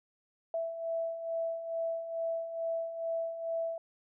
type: beating tone pair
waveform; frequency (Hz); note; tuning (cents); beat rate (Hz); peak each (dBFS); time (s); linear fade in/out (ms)
sine; 659.3 / 661.6; E5 / E5; 0 / +6; 2.3; -40 / -33; 0.54-3.78; 2
effects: none